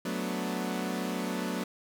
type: chord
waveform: sawtooth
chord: B minor seventh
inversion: second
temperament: equal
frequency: 185 / 220 / 246.9 / 293.7 Hz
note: F#3 / A3 / B3 / D4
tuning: 0 / 0 / 0 / 0 cents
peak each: -31 / -33 / -32 / -35 dBFS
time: 0.05-1.64 s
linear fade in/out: 5 ms
effects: none